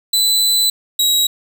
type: tone pair in turn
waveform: sawtooth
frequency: 3999 / 3845 Hz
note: B7 / B7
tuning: +21 / -47 cents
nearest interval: minor second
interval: 68 cents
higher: first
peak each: -9 dBFS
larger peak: neither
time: 0.13-0.7 / 0.99-1.27 s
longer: first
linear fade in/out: 5 ms
effects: 8-bit